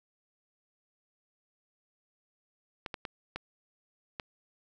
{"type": "clicks", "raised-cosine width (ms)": 0.3, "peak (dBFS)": -20, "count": 5, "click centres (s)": [2.862, 2.942, 3.052, 3.36, 4.198], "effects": []}